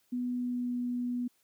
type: tone with pitch glide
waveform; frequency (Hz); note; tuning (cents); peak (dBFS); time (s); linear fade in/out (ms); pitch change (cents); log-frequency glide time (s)
sine; 246.9 to 244.9; B3 to B3; 0 to -14; -30; 0.12-1.28; 10; -14; 0.33-0.75
effects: white hiss -71 dBFS RMS until 1.43 s + high-pass 80 Hz 12 dB/octave